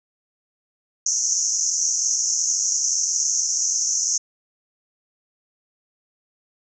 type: band-pass noise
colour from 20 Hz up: white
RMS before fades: -22 dBFS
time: 1.06-4.18 s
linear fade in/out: 5 ms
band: 5700 to 6700 Hz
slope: 96 dB/octave
effects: none